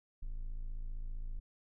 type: tone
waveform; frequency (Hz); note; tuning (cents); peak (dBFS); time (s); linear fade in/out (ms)
triangle; 27.67; A0; +11; -35; 0.22-1.4; 10
effects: none